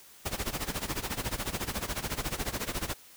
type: noise with tremolo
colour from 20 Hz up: pink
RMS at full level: -31 dBFS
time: 0.25-2.94 s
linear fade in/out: 10 ms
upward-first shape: sine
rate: 14 Hz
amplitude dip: 85%
effects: white hiss -54 dBFS RMS until 3.16 s